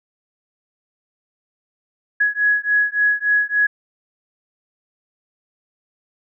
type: beating tone pair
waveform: sine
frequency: 1674 / 1677.5 Hz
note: G#6 / G#6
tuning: +13 / +17 cents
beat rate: 3.5 Hz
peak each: -18 dBFS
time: 2.2-3.67 s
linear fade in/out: 10 ms
effects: none